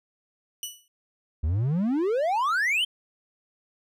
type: tone with exponential decay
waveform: 15% pulse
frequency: 2955 Hz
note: F#7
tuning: 3 cents flat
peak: -21 dBFS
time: 0.63-0.88 s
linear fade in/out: 1 ms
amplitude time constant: 53 ms
type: exponential sweep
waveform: triangle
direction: up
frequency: 71 to 3200 Hz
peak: -20 dBFS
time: 1.43-2.85 s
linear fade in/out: 10 ms
effects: none